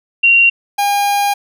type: tone pair in turn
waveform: sine / 45% pulse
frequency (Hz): 2756 / 810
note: F7 / G#5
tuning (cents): -24 / -43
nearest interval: octave + major sixth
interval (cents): 2119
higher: first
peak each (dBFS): -6 / -12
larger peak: first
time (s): 0.23-0.5 / 0.78-1.34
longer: second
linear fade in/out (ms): 10
effects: none